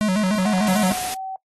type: tone with vibrato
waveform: square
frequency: 198.9 Hz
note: G3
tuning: 25 cents sharp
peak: -18 dBFS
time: 0.01-0.92 s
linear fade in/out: 0 ms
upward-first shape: square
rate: 6.7 Hz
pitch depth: 120 cents each way
type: tone with pitch glide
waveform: sine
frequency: 734 to 763.4 Hz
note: F#5 to G5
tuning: -14 to -46 cents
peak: -27 dBFS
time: 0.45-1.36 s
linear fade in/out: 2 ms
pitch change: +68 cents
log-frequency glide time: 1.08-1.16 s
type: noise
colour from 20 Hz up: white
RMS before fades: -28 dBFS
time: 0.67-1.14 s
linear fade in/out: 0 ms
effects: noise-tail reverb RT60 0.1 s tail -22 dB re dry + AAC 32 kbps